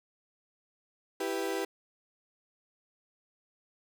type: chord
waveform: 35% pulse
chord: E minor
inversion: none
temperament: equal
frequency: 329.6 / 392 / 493.9 Hz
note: E4 / G4 / B4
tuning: 0 / 0 / 0 cents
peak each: -35 / -32 / -35 dBFS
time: 1.2-1.65 s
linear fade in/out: 5 ms
effects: none